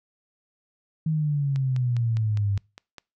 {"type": "exponential sweep", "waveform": "sine", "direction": "down", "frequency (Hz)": [160.1, 98], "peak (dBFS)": -21, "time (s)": [1.06, 2.58], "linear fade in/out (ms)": 5}
{"type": "click train", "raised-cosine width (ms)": 0.2, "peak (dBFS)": -23, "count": 8, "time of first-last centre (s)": [1.56, 2.983], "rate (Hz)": 4.92}
{"effects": ["noise-tail reverb RT60 0.3 s tail -26 dB re dry"]}